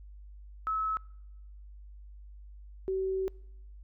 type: tone pair in turn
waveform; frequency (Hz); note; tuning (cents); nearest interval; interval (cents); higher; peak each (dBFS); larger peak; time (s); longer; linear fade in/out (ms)
sine; 1295 / 380.6; E6 / F#4; -31 / +49; octave + major sixth; 2120; first; -28; neither; 0.67-0.97 / 2.88-3.28; second; 0
effects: noise-tail reverb RT60 0.9 s tail -26 dB re dry + added 50 Hz sine -46 dBFS peak until 3.83 s